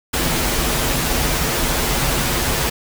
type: noise with comb filter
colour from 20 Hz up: pink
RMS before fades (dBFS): -19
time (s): 0.13-2.7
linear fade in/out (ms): 10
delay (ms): 10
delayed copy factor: -0.6
effects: none